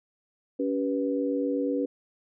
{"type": "tone cluster", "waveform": "sine", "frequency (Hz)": [281.3, 389.4, 489.4], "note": ["C#4", "G4", "B4"], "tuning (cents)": [26, -12, -16], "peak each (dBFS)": [-27, -33, -29], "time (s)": [0.59, 1.86], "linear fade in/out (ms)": 10, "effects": []}